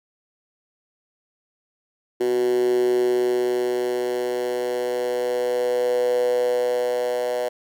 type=tone with high-pass filter sweep; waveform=10% pulse; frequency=123.47 Hz; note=B2; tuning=in tune; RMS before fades=-22 dBFS; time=2.2-7.49 s; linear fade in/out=10 ms; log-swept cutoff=350 to 550 Hz; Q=8.5; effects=none